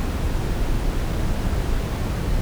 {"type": "noise", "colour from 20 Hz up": "brown", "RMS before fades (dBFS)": -22, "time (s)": [0, 2.41], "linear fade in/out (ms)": 0, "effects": []}